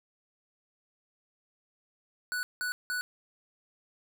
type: tone bursts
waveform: square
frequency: 1480 Hz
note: F#6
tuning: in tune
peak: -31 dBFS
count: 3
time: 2.32-3.01 s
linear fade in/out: 0 ms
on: 110 ms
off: 180 ms
effects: none